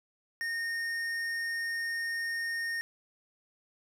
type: tone with tanh clipping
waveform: sine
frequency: 1841 Hz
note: A#6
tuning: 22 cents flat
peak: -33 dBFS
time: 0.41-2.81 s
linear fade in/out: 0 ms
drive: 12 dB
effects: none